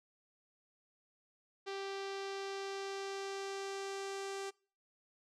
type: tone with low-pass filter sweep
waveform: sawtooth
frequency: 392 Hz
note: G4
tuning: in tune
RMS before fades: -42 dBFS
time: 1.66-4.51 s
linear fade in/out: 20 ms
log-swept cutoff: 4600 to 7500 Hz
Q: 1.5
effects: noise-tail reverb RT60 0.4 s tail -24 dB re dry